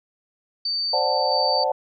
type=tone with tremolo; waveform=sine; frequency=4587 Hz; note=D8; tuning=42 cents flat; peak=-22 dBFS; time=0.65-1.64 s; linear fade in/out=5 ms; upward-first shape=square; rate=1.5 Hz; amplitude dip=30%
type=chord; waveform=sine; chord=D dominant seventh; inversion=third; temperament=equal; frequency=523.3 / 587.3 / 740 / 880 Hz; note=C5 / D5 / F#5 / A5; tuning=0 / 0 / 0 / 0 cents; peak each=-25 dBFS; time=0.93-1.72 s; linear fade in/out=5 ms
effects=none